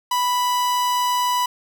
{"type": "tone", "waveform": "45% pulse", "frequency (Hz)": 987.8, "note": "B5", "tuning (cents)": 0, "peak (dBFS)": -18, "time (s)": [0.11, 1.46], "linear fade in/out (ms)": 5, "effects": []}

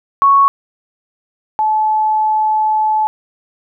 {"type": "tone pair in turn", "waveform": "sine", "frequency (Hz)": [1108.7, 863.4], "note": ["C#6", "A5"], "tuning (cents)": [0, -33], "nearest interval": "major third", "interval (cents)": 433, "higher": "first", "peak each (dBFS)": [-6, -11], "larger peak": "first", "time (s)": [[0.22, 0.48], [1.59, 3.07]], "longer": "second", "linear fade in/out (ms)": 0, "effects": []}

